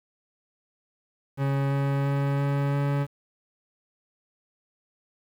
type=tone with pitch steps; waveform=40% pulse; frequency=138.2 / 139.08 / 139.97 / 140.86 / 141.76 Hz; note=C#3 / C#3 / C#3 / C#3 / C#3; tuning=-5 / +6 / +17 / +28 / +39 cents; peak=-22 dBFS; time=1.37-3.07 s; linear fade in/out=50 ms; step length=340 ms; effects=low-pass 2000 Hz 12 dB/octave + 8-bit